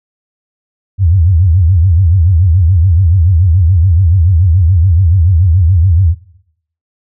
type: tone with vibrato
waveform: sine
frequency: 88 Hz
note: F2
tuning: 14 cents sharp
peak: -5 dBFS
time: 0.98-6.15 s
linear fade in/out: 50 ms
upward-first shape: triangle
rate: 7 Hz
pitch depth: 240 cents each way
effects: noise-tail reverb RT60 0.7 s tail -18 dB re dry